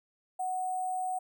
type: tone with sample-and-hold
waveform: sine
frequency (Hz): 740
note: F#5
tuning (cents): 0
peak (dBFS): -30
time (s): 0.39-1.19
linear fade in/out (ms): 10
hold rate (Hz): 8820
effects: none